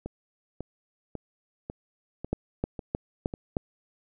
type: two click trains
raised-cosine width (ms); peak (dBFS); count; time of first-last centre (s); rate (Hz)
2; -21 / -13; 7 / 5; 0.06-3.339 / 2.33-3.568; 1.83 / 3.23
effects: none